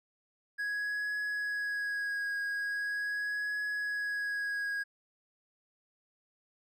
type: tone with vibrato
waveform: triangle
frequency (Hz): 1661.2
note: G#6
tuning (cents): 0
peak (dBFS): -30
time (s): 0.58-4.84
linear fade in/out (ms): 20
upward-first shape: triangle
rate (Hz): 0.41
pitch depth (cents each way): 21
effects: none